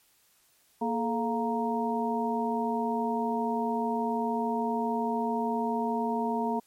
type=harmonic tone with a mistuned harmonic; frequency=233.1 Hz; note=A#3; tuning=in tune; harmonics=1 / 2 / 3 / 4; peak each=-30 / -33 / -34 / -31 dBFS; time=0.81-6.6 s; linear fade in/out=10 ms; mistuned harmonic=2; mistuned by=-130 cents; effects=white hiss -65 dBFS RMS until 6.66 s + MP3 64 kbps